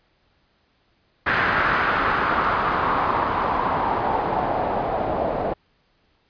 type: noise with low-pass filter sweep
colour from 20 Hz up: white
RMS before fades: -22 dBFS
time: 1.26-5.54 s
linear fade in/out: 10 ms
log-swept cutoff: 1600 to 640 Hz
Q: 2.7
effects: pink hiss -64 dBFS RMS until 6.29 s + resampled to 11025 Hz